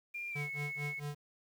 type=tone with pitch glide; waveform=sine; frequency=2396 to 2197 Hz; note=D7 to C#7; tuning=+34 to -16 cents; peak=-38 dBFS; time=0.14-1 s; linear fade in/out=10 ms; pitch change=-150 cents; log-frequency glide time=0.3-0.45 s
type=tone with tremolo; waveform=square; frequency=146.1 Hz; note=D3; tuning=9 cents flat; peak=-37 dBFS; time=0.35-1.15 s; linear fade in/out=10 ms; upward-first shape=sine; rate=4.5 Hz; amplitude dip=100%
effects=10-bit